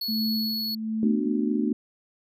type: tone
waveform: square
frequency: 4384 Hz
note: C#8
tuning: 20 cents flat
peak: -28 dBFS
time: 0.01-0.75 s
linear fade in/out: 5 ms
type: tone with tremolo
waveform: sine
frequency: 220 Hz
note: A3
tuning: in tune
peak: -24 dBFS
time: 0.08-1.26 s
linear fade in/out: 10 ms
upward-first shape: sine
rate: 1.3 Hz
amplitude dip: 65%
type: chord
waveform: sine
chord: B minor seventh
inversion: third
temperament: just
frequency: 222.2 / 246.9 / 296.3 / 370.4 Hz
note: A3 / B3 / D4 / F#4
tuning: +17 / 0 / +15 / +2 cents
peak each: -26 / -28 / -27 / -32 dBFS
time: 1.03-1.73 s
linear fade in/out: 2 ms
effects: none